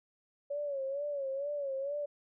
sine tone with vibrato, 560 Hz, C#5, 18 cents sharp, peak -33 dBFS, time 0.5-2.06 s, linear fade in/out 10 ms, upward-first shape sine, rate 2.2 Hz, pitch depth 83 cents each way, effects none

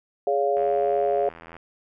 sine chord, Db major, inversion second, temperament equal with one note detuned, 415.3 / 564.1 / 698.5 Hz, Ab4 / Db5 / F5, 0 / +30 / 0 cents, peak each -24 dBFS, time 0.27-1.29 s, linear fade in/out 2 ms
click train, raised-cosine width 0.5 ms, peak -27 dBFS, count 84, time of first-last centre 0.57-1.566 s, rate 83.3 Hz
effects none

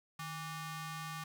sawtooth ring-modulated tone, 658 Hz, E5, 3 cents flat, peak -34 dBFS, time 0.19-1.24 s, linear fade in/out 5 ms, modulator 502 Hz, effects none

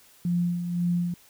sine tone with tremolo, 174.61 Hz, F3, in tune, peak -21 dBFS, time 0.25-1.14 s, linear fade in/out 2 ms, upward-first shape sine, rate 1.9 Hz, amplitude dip 55%, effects white hiss -56 dBFS RMS until 1.29 s

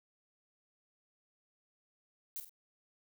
violet noise with echo, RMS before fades -41 dBFS, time 2.36-2.4 s, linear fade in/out 0 ms, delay 47 ms, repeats 2, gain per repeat -8 dB, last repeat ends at 2.494 s, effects none

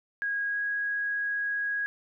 sine tone with pitch glide, 1642 to 1652.5 Hz, G#6 to G#6, -20 to -9 cents, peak -27 dBFS, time 0.22-1.86 s, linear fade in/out 0 ms, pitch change +11 cents, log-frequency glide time 0.47-0.59 s, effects none

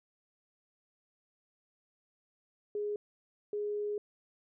sine tone bursts at uneven times, 415.3 Hz, G#4, in tune, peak -32 dBFS, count 2, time 2.75-2.96 / 3.53-3.98 s, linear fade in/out 2 ms, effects none

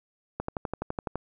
click train, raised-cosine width 1 ms, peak -16 dBFS, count 10, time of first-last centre 0.4-1.156 s, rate 11.9 Hz, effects none

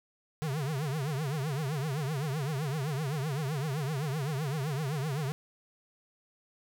square tone with vibrato, 144.8 Hz, D3, 24 cents flat, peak -31 dBFS, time 0.42-5.32 s, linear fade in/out 0 ms, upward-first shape triangle, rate 7.8 Hz, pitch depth 230 cents each way, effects none

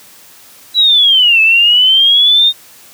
sine linear two-way sweep, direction down then up, 3960 to 2600 to 3696 Hz, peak -5 dBFS, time 0.74-2.53 s, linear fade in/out 50 ms, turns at 1.41 s, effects white hiss -40 dBFS RMS until 2.93 s + high-pass 80 Hz 12 dB/octave

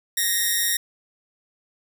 5% pulse tone with amplitude modulation, 1864.7 Hz, A#6, in tune, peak -7 dBFS, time 0.17-0.77 s, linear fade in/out 5 ms, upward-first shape sine, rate 193 Hz, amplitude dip 55%, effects none

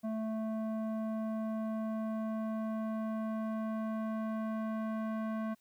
square tone with low-pass filter sweep, 220 Hz, A3, in tune, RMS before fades -36 dBFS, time 0.03-5.55 s, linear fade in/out 20 ms, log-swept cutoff 790 to 1300 Hz, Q 1.3, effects white hiss -73 dBFS RMS until 5.6 s

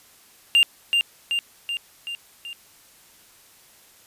triangle tone with echo, 2794 Hz, F7, in tune, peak -11 dBFS, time 0.55-0.63 s, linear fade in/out 0 ms, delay 380 ms, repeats 5, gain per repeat -4 dB, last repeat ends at 2.53 s, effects white hiss -53 dBFS RMS until 4.06 s + resampled to 32000 Hz

